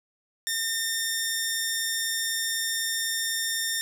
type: tone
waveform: 10% pulse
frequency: 1816 Hz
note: A#6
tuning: 46 cents flat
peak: -17 dBFS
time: 0.47-3.81 s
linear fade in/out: 0 ms
effects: none